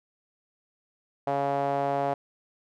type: tone with band-pass filter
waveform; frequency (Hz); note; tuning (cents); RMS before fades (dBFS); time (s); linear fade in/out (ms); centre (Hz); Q
sawtooth; 140; C#3; +18; -27; 1.27-2.14; 5; 690; 3.3
effects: none